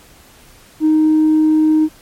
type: tone with tanh clipping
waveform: triangle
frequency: 311.1 Hz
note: D#4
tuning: in tune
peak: -9 dBFS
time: 0.8-1.89 s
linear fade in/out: 50 ms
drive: 5 dB
effects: pink hiss -45 dBFS RMS until 2.01 s + MP3 64 kbps